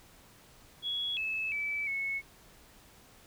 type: tone with pitch steps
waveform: sine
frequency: 3353 / 2604 / 2307 / 2198 Hz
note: G#7 / E7 / D7 / C#7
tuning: +16 / -22 / -31 / -15 cents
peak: -31 dBFS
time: 0.82-2.22 s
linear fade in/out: 50 ms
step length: 350 ms
effects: pink hiss -58 dBFS RMS until 3.26 s